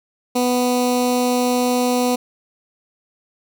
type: tone with notch filter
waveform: 15% pulse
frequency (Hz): 247.8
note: B3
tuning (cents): +6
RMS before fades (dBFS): -18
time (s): 0.35-2.16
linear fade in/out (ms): 10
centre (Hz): 1700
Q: 0.68
effects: none